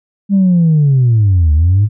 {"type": "linear two-way sweep", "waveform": "sine", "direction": "down then up", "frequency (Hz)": [202.5, 73.42, 109.5], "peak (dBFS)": -5, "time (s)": [0.29, 1.89], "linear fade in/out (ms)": 50, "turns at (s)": 1.53, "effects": ["tanh soft clip ceiling -4 dBFS"]}